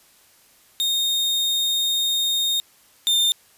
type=tone pair in turn; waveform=40% pulse; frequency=3693 / 3611 Hz; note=A#7 / A7; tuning=-17 / +44 cents; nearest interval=unison; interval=39 cents; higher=first; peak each=-18 / -15 dBFS; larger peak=second; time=0.8-2.6 / 3.07-3.32 s; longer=first; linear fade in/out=0 ms; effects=white hiss -55 dBFS RMS until 3.57 s + resampled to 32000 Hz